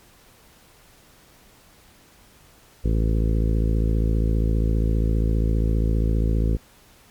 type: harmonic tone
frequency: 55 Hz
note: A1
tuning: in tune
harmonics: 1 / 2 / 3 / 4 / 5 / 6 / 7 / 8 / 9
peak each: -19 / -25 / -29 / -31 / -33 / -35 / -36 / -37 / -38 dBFS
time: 2.84-6.57 s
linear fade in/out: 10 ms
effects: pink hiss -53 dBFS RMS until 7.1 s + MP3 96 kbps